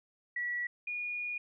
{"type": "tone pair in turn", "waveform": "sine", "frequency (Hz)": [1939, 2443], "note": ["B6", "D#7"], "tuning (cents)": [-32, -32], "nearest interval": "major third", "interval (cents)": 400, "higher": "second", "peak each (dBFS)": [-32, -34], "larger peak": "first", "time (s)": [[0.36, 0.67], [0.87, 1.38]], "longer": "second", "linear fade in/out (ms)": 5, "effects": []}